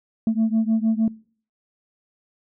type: beating tone pair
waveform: sine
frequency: 220 / 226.5 Hz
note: A3 / A#3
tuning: 0 / -50 cents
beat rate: 6.5 Hz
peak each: -19 dBFS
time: 0.27-1.08 s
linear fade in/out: 2 ms
effects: noise-tail reverb RT60 0.5 s tail -24 dB re dry + tanh soft clip ceiling -14 dBFS